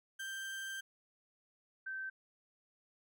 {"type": "tone pair in turn", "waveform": ["35% pulse", "sine"], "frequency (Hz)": [1572, 1550.4], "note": ["G6", "G6"], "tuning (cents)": [4, -20], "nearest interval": "unison", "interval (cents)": 24, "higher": "first", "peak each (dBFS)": [-39, -39], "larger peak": "neither", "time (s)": [[0.19, 0.81], [1.86, 2.1]], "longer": "first", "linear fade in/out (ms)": 10, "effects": []}